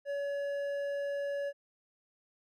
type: tone with hard clipping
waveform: triangle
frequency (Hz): 566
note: C#5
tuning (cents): +36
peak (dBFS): -34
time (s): 0.05-1.53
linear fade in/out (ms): 50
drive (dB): 10
effects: none